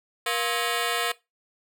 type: ring-modulated tone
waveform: 10% pulse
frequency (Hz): 589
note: D5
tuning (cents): +5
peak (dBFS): -13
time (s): 0.26-1.12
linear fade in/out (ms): 5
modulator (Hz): 114
effects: noise-tail reverb RT60 0.2 s tail -18 dB re dry